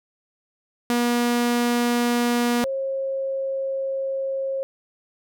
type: tone pair in turn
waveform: sawtooth / sine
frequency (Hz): 240 / 538.8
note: B3 / C#5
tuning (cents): -49 / -49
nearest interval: octave + major second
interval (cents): 1400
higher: second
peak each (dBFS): -15 / -23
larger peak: first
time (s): 0.9-2.64 / 2.64-4.63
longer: second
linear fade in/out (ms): 0
effects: none